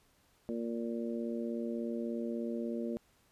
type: harmonic tone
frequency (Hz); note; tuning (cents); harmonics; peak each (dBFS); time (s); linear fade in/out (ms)
116.54; A#2; 0; 2 / 3 / 4 / 5; -36 / -40 / -42 / -44; 0.49-2.97; 0
effects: pink hiss -69 dBFS RMS until 3.31 s + resampled to 32000 Hz